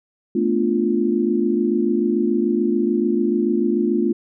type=chord; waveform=sine; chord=B half-diminished seventh; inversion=third; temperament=equal; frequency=220 / 246.9 / 293.7 / 349.2 Hz; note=A3 / B3 / D4 / F4; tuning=0 / 0 / 0 / 0 cents; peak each=-21 / -23 / -24 / -20 dBFS; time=0.35-4.13 s; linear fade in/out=5 ms; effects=none